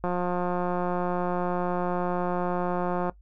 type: click train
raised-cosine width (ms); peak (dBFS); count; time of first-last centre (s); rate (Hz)
1; -15; 545; 0.04-3.096; 178
effects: noise-tail reverb RT60 0.1 s tail -19 dB re dry + added 50 Hz sine -50 dBFS peak until 3.21 s